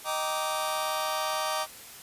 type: chord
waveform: sawtooth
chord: Eb major seventh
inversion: none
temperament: just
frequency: 622.3 / 777.8 / 933.4 / 1166.7 Hz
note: Eb5 / G5 / Bb5 / D6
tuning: 0 / -14 / +2 / -12 cents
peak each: -29 / -31 / -31 / -28 dBFS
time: 0.04-1.67 s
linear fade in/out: 50 ms
effects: white hiss -46 dBFS RMS until 2.02 s + resampled to 32000 Hz